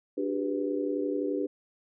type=chord; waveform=sine; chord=G major seventh; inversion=second; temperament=equal with one note detuned; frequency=293.7 / 370 / 401.4 / 493.9 Hz; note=D4 / F#4 / G4 / B4; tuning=0 / 0 / +41 / 0 cents; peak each=-31 / -36 / -32 / -34 dBFS; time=0.17-1.47 s; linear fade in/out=10 ms; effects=none